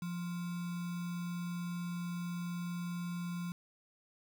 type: tone with sample-and-hold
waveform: sine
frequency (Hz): 174.61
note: F3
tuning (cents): 0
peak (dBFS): -36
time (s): 0.02-3.52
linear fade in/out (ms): 2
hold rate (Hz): 1225
effects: none